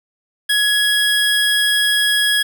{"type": "tone pair together", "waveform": "square", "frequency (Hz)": [1679, 3304], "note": ["G#6", "G#7"], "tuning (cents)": [18, -10], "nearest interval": "octave", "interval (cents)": 1172, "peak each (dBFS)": -17, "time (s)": [0.49, 2.43], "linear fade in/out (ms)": 10, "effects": ["7-bit"]}